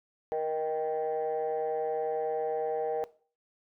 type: chord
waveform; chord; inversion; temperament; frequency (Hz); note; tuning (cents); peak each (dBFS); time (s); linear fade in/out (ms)
sine; Eb major; second; equal with one note detuned; 471.6 / 622.3 / 784; Bb4 / Eb5 / G5; +20 / 0 / 0; -29 / -34 / -33; 0.32-3.04; 0
effects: noise-tail reverb RT60 0.4 s tail -19 dB re dry + tanh soft clip ceiling -23 dBFS